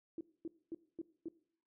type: tone bursts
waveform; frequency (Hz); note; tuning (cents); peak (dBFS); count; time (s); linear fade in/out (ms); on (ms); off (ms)
sine; 329.6; E4; 0; -39; 5; 0.18-1.285; 2; 29; 240
effects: noise-tail reverb RT60 0.6 s tail -19 dB re dry